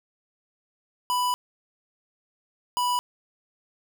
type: tone pair in turn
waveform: square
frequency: 990 / 983.7 Hz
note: B5 / B5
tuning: +4 / -7 cents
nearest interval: unison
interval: 11 cents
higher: first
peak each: -23 dBFS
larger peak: neither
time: 1.1-1.34 / 2.77-2.99 s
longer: first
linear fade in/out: 0 ms
effects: none